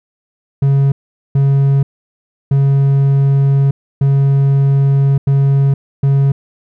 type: tone bursts at uneven times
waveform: triangle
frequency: 138.2 Hz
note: C#3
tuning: 5 cents flat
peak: -6 dBFS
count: 6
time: 0.62-0.92 / 1.35-1.83 / 2.51-3.71 / 4.01-5.18 / 5.27-5.74 / 6.03-6.32 s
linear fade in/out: 5 ms
effects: none